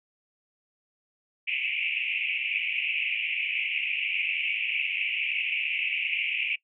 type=band-pass noise; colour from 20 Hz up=white; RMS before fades=-29 dBFS; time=1.47-6.56 s; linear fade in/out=10 ms; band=2200 to 2800 Hz; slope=96 dB/octave; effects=noise-tail reverb RT60 0.1 s tail -22 dB re dry